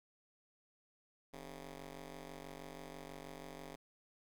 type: ring-modulated tone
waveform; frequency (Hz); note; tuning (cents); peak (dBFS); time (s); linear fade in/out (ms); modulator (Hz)
10% pulse; 140.1; C#3; +19; -37; 1.33-3.76; 10; 117
effects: none